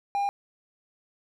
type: tone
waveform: triangle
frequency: 804 Hz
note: G5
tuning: 44 cents sharp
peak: -22 dBFS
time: 0.15-0.29 s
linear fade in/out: 0 ms
effects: none